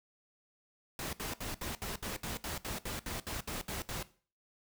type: noise bursts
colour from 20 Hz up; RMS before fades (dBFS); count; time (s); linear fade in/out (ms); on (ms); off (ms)
pink; -39; 15; 0.99-4.028; 2; 140; 67
effects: noise-tail reverb RT60 0.4 s tail -17 dB re dry